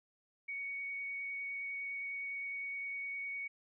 sine tone with vibrato, 2234 Hz, C#7, 13 cents sharp, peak -38 dBFS, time 0.48-3.48 s, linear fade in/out 10 ms, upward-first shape triangle, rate 9.8 Hz, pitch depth 10 cents each way, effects none

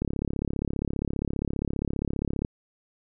click train, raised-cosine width 3 ms, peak -15 dBFS, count 86, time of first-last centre 0.02-2.449 s, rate 35 Hz, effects none

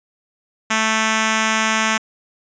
5% pulse tone with notch filter, 220 Hz, A3, in tune, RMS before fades -18 dBFS, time 0.7-1.98 s, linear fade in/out 10 ms, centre 490 Hz, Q 1, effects resampled to 16000 Hz

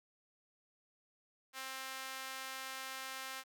sawtooth tone with high-pass filter, 264.1 Hz, C4, 16 cents sharp, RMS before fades -45 dBFS, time 1.53-3.44 s, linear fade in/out 50 ms, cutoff 1300 Hz, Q 0.84, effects none

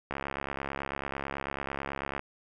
click train, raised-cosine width 0.5 ms, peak -18 dBFS, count 145, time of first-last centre 0.11-2.194 s, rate 69.1 Hz, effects none

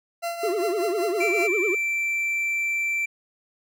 40% pulse tone with tremolo, 682 Hz, F5, 41 cents flat, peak -24 dBFS, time 0.22-1.48 s, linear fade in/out 20 ms, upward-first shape triangle, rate 5.2 Hz, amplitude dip 65%
triangle tone with vibrato, 392 Hz, G4, in tune, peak -21 dBFS, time 0.43-1.75 s, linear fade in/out 5 ms, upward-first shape triangle, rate 10 Hz, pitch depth 260 cents each way
triangle tone, 2341 Hz, D7, 6 cents flat, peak -21 dBFS, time 1.2-3.06 s, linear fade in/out 10 ms
effects none

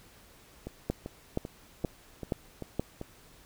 two click trains, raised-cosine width 2 ms, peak -24 / -15 dBFS, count 7 / 5, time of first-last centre 0.67-3.014 / 0.9-2.796 s, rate 2.56 / 2.11 Hz, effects pink hiss -57 dBFS RMS until 3.45 s

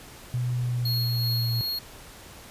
sine tone with pitch glide, 123.47 to 117.69 Hz, B2 to A#2, 0 to +17 cents, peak -24 dBFS, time 0.34-1.61 s, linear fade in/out 0 ms, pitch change -83 cents, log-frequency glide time 0.54-1.5 s
square tone with tremolo, 4300 Hz, C8, 47 cents sharp, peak -27 dBFS, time 0.85-1.79 s, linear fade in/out 5 ms, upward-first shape sine, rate 2.7 Hz, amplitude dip 35%
effects pink hiss -46 dBFS RMS until 2.5 s + resampled to 32000 Hz

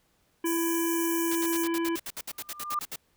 harmonic tone, 334 Hz, E4, 23 cents sharp, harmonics 1 / 3 / 5 / 7 / 9, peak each -26 / -36 / -40 / -43 / -45 dBFS, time 0.44-1.96 s, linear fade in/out 5 ms
white high-pass noise, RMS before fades -34 dBFS, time 0.45-1.65 s, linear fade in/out 20 ms, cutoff 5600 Hz, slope 96 dB/octave
white noise bursts, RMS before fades -36 dBFS, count 16, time 1.31-2.96 s, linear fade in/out 5 ms, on 45 ms, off 62 ms
sine tone with exponential growth, 1198 Hz, D6, 34 cents sharp, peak -24 dBFS, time 2.33-2.79 s, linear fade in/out 2 ms, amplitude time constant 98 ms
effects pink hiss -69 dBFS RMS until 3.16 s

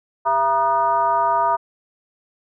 sine tone with frequency modulation, 949 Hz, A#5, 31 cents sharp, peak -15 dBFS, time 0.25-1.57 s, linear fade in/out 20 ms, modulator 275 Hz, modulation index 0.99, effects none

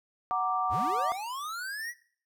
sine chord, Gb augmented, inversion none, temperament equal with one note detuned, 742.6 / 932.3 / 1174.7 Hz, Gb5 / Bb5 / D6, +6 / 0 / 0 cents, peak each -30 / -35 / -29 dBFS, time 0.31-1.12 s, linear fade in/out 0 ms
square linear sweep, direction up, 34.92 to 1968 Hz, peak -35 dBFS, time 0.69-1.94 s, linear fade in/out 50 ms
effects noise-tail reverb RT60 0.5 s tail -18 dB re dry

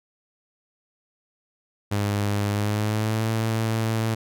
sawtooth tone with pitch glide, 102.4 to 111.67 Hz, G#2 to A2, -24 to +26 cents, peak -18 dBFS, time 1.91-4.15 s, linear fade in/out 10 ms, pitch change +150 cents, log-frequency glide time 2.49-3.29 s, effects none

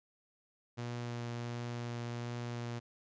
sawtooth tone with vibrato, 119.5 Hz, A#2, 43 cents sharp, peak -34 dBFS, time 0.77-2.8 s, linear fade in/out 20 ms, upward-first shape triangle, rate 1.4 Hz, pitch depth 11 cents each way, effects resampled to 16000 Hz

